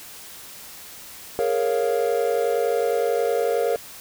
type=chord; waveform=triangle; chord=Bb minor seventh; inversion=third; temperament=equal; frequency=415.3 / 466.2 / 554.4 / 698.5 Hz; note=Ab4 / Bb4 / Db5 / F5; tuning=0 / 0 / 0 / 0 cents; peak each=-25 / -20 / -24 / -26 dBFS; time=1.39-3.76 s; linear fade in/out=0 ms; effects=white hiss -41 dBFS RMS until 4 s

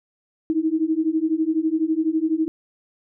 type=beating tone pair; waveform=sine; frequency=311.7 / 323.7 Hz; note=D#4 / E4; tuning=+3 / -31 cents; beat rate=12 Hz; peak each=-22 / -21 dBFS; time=0.5-2.48 s; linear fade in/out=0 ms; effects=none

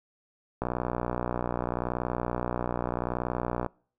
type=click train; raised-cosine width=1 ms; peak=-15 dBFS; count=186; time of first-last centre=0.62-3.663 s; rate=60.8 Hz; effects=noise-tail reverb RT60 0.5 s tail -26 dB re dry

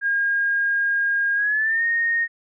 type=tone with pitch glide; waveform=sine; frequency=1622 to 1852.5 Hz; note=G#6 to A#6; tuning=-41 to -11 cents; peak=-18 dBFS; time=0.01-2.28 s; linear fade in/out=50 ms; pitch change=+230 cents; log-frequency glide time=1.35-1.84 s; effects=none

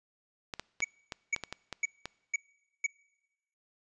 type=clicks; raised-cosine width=0.2 ms; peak=-19 dBFS; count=9; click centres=0.538 / 0.596 / 0.804 / 1.122 / 1.363 / 1.437 / 1.526 / 1.727 / 2.056 s
type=tone bursts; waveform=square; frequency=2261 Hz; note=C#7; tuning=34 cents sharp; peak=-27 dBFS; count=5; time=0.82-2.865 s; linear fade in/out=5 ms; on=25 ms; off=480 ms
effects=noise-tail reverb RT60 1.0 s tail -24 dB re dry + resampled to 22050 Hz

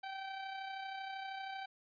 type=tone with amplitude modulation; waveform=sawtooth; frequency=774 Hz; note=G5; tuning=22 cents flat; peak=-36 dBFS; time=0.03-1.66 s; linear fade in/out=10 ms; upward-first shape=sine; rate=32.8 Hz; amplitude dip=40%; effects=resampled to 11025 Hz

